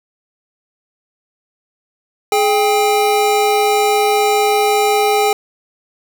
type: tone pair together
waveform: square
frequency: 421.4 / 796.2 Hz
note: G#4 / G5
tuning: +25 / +27 cents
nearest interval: major seventh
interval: 1102 cents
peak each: -15 dBFS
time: 2.32-5.33 s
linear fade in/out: 2 ms
effects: none